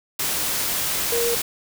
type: tone in noise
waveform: sine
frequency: 470 Hz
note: A#4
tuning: 14 cents sharp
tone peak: -21 dBFS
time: 1.12-1.35 s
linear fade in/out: 5 ms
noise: white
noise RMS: -24 dBFS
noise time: 0.19-1.42 s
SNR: 0 dB
effects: none